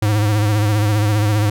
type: tone with vibrato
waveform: square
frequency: 105.3 Hz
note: G#2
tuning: 24 cents sharp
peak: -14 dBFS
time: 0.02-1.5 s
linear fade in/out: 5 ms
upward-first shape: sine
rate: 15 Hz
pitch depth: 57 cents each way
effects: none